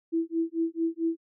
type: tone with tremolo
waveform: sine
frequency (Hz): 329.6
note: E4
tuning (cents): 0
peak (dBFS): -22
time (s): 0.12-1.17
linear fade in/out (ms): 20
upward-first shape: sine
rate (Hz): 4.5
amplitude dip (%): 100
effects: none